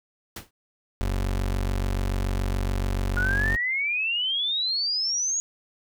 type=noise with exponential decay; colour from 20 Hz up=pink; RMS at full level=-31 dBFS; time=0.36-0.51 s; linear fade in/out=5 ms; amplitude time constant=31 ms
type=tone; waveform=30% pulse; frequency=47 Hz; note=F#1; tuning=28 cents sharp; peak=-21 dBFS; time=1.01-3.56 s; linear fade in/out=0 ms
type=exponential sweep; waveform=sine; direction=up; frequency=1429 to 6760 Hz; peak=-23 dBFS; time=3.17-5.4 s; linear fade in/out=0 ms
effects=none